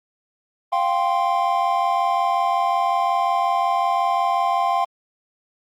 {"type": "chord", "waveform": "triangle", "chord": "F suspended second", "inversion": "none", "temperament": "equal", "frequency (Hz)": [698.5, 784, 1046.5], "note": ["F5", "G5", "C6"], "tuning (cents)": [0, 0, 0], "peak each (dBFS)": -20, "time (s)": [0.72, 4.85], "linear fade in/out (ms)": 10, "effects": ["Opus 32 kbps"]}